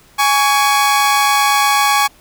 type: tone pair together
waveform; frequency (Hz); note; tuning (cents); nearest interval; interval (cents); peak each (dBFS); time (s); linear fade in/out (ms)
sawtooth; 830.6 / 1123.5; G#5 / C#6; 0 / +23; perfect fourth; 523; -10; 0.18-2.08; 20
effects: pink hiss -48 dBFS RMS until 2.2 s